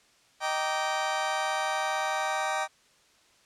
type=chord; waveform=30% pulse; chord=Eb major seventh; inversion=none; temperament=just; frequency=622.3 / 777.8 / 933.4 / 1166.7 Hz; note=Eb5 / G5 / Bb5 / D6; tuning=0 / -14 / +2 / -12 cents; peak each=-31 / -28 / -32 / -32 dBFS; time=0.4-2.68 s; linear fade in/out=50 ms; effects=white hiss -62 dBFS RMS until 3.45 s + low-pass 7000 Hz 12 dB/octave